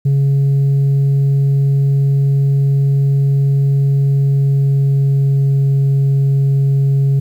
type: tone with pitch glide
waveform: sine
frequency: 138.59 to 137.63 Hz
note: C#3 to C#3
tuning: 0 to -12 cents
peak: -7 dBFS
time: 0.05-7.2 s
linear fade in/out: 10 ms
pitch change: -12 cents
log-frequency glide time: 4.05-5.76 s
effects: tanh soft clip ceiling -9 dBFS + 8-bit